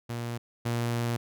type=tone pair in turn; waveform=sawtooth; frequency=118.3 / 118.3 Hz; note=A#2 / A#2; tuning=+26 / +26 cents; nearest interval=unison; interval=0 cents; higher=neither; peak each=-28 / -23 dBFS; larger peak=second; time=0.09-0.38 / 0.65-1.17 s; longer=second; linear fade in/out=10 ms; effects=none